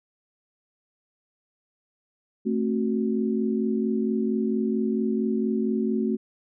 sine chord, F# diminished, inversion first, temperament just, 222 / 266.4 / 370 Hz, A3 / C4 / F#4, +16 / +31 / 0 cents, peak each -24 / -29 / -28 dBFS, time 2.45-6.17 s, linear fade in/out 20 ms, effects none

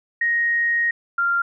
sine tone pair in turn, 1873 / 1389.5 Hz, A#6 / F6, +8 / -9 cents, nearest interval perfect fourth, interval 517 cents, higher first, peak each -17 / -17 dBFS, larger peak neither, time 0.21-0.91 / 1.18-1.42 s, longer first, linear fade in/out 5 ms, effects none

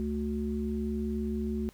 harmonic tone, 73.42 Hz, D2, in tune, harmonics 1 / 3 / 5, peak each -35 / -31 / -37 dBFS, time 0-1.69 s, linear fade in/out 0 ms, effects pink hiss -60 dBFS RMS until 1.73 s

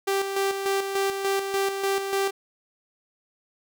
sawtooth tone with tremolo, 392 Hz, G4, in tune, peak -18 dBFS, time 0.07-2.31 s, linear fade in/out 10 ms, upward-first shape square, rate 3.4 Hz, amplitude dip 50%, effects none

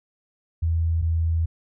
sine tone pair in turn, 82.41 / 82.12 Hz, E2 / E2, 0 / -6 cents, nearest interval unison, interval 6 cents, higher first, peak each -19 dBFS, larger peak neither, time 0.62-1.02 / 1.02-1.46 s, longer second, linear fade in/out 10 ms, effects none

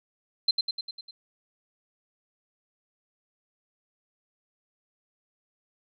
sine tone with echo, 4114 Hz, C8, 30 cents flat, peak -18 dBFS, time 0.48-0.51 s, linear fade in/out 5 ms, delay 100 ms, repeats 6, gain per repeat -4 dB, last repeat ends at 1.11 s, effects none

